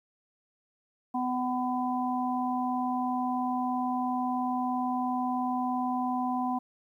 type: harmonic tone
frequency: 251 Hz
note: B3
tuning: 28 cents sharp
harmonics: 1 / 3 / 4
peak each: -30 / -31 / -34 dBFS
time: 1.14-6.59 s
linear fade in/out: 10 ms
effects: 11-bit